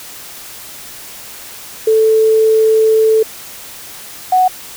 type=tone pair in turn; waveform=sine; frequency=440 / 740 Hz; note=A4 / F#5; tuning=0 / 0 cents; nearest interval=major sixth; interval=900 cents; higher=second; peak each=-7 dBFS; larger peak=neither; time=1.87-3.23 / 4.32-4.48 s; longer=first; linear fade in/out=5 ms; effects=white hiss -32 dBFS RMS until 4.76 s